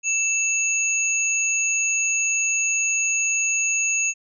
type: tone pair together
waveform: sine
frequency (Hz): 2647 / 6659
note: E7 / G#8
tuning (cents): +7 / +4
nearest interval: octave + major third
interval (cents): 1597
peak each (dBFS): -22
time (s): 0.03-4.14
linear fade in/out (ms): 50
effects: none